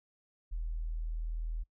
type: tone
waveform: sine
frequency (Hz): 40.33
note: E1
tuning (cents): -37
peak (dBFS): -33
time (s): 0.51-1.64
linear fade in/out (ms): 20
effects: noise-tail reverb RT60 0.1 s tail -25 dB re dry